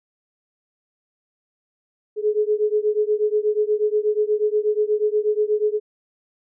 sine beating tone pair, 420 / 428.3 Hz, G#4 / A4, +19 / -47 cents, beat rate 8.3 Hz, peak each -20 / -21 dBFS, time 2.16-5.8 s, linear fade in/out 50 ms, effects none

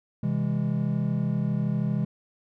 triangle chord, C augmented, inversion none, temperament just, 130.81 / 163.52 / 204.4 Hz, C3 / E3 / G#3, 0 / -14 / -27 cents, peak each -26 dBFS, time 0.23-2.05 s, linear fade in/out 5 ms, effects none

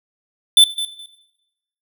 square tone with echo, 3520 Hz, A7, in tune, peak -6 dBFS, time 0.57-0.64 s, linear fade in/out 2 ms, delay 210 ms, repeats 2, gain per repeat -15 dB, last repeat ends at 1.06 s, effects noise-tail reverb RT60 1.0 s tail -17 dB re dry

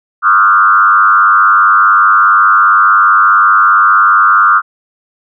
sine tone with frequency modulation, 1299 Hz, E6, 26 cents flat, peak -4 dBFS, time 0.22-4.62 s, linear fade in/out 50 ms, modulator 97.2 Hz, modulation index 1.6, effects none

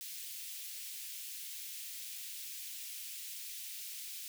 white high-pass noise, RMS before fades -45 dBFS, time 0.01-4.28 s, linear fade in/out 0 ms, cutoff 2300 Hz, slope 24 dB/octave, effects none

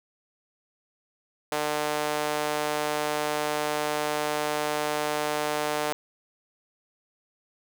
sawtooth tone with high-pass filter, 150 Hz, D3, 37 cents sharp, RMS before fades -28 dBFS, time 1.52-5.93 s, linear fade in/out 0 ms, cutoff 560 Hz, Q 1.3, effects none

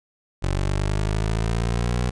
20% pulse linear sweep, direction up, 46.25 to 61.74 Hz, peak -16 dBFS, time 0.42-2.11 s, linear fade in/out 20 ms, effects resampled to 22050 Hz

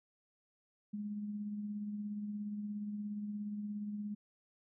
sine tone with tremolo, 207.7 Hz, G#3, in tune, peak -36 dBFS, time 0.93-4.15 s, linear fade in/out 10 ms, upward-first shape triangle, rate 17 Hz, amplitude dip 40%, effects none

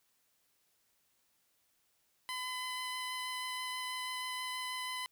15% pulse tone with vibrato, 1012 Hz, B5, 42 cents sharp, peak -31 dBFS, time 2.29-5.06 s, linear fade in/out 0 ms, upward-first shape sine, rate 6.2 Hz, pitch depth 8 cents each way, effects white hiss -75 dBFS RMS until 5.11 s

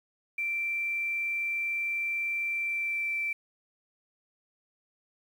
sine tone with pitch glide, 2349 to 2335 Hz, D7 to D7, 0 to -11 cents, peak -28 dBFS, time 0.38-3.33 s, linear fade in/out 5 ms, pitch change -11 cents, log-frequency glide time 2.52-3.2 s, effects 9-bit

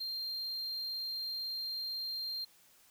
triangle tone, 4186 Hz, C8, in tune, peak -35 dBFS, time 0-2.45 s, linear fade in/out 10 ms, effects white hiss -64 dBFS RMS until 2.9 s

